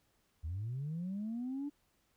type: linear sweep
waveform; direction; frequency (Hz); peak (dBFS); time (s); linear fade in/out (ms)
sine; up; 72.9 to 293.7; -35; 0.43-1.7; 20
effects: tanh soft clip ceiling -33 dBFS + pink hiss -75 dBFS RMS until 2.16 s